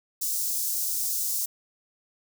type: high-pass noise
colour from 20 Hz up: white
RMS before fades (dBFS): -28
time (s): 0.21-1.46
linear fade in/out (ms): 10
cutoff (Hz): 5400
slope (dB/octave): 24
effects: none